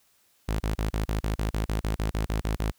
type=tone bursts; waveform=sawtooth; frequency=53.6 Hz; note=A1; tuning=45 cents flat; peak=-21 dBFS; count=15; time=0.48-2.714 s; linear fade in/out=10 ms; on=120 ms; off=31 ms; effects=white hiss -65 dBFS RMS until 2.78 s